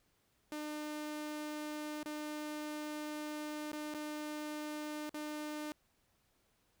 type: tone with dropouts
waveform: sawtooth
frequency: 301.5 Hz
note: D4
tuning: 46 cents sharp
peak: -36 dBFS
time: 0.52-5.72 s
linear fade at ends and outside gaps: 1 ms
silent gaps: 2.031-2.058 / 3.718-3.73 / 3.939-3.946 / 5.094-5.142 s
effects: pink hiss -75 dBFS RMS until 6.8 s